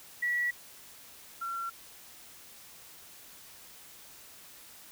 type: tone pair in turn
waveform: sine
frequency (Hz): 1938 / 1362.9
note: B6 / F6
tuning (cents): -33 / -43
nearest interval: tritone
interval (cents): 610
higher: first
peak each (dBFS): -27 / -33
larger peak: first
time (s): 0.22-0.51 / 1.41-1.7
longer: neither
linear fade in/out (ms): 10
effects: white hiss -52 dBFS RMS until 4.91 s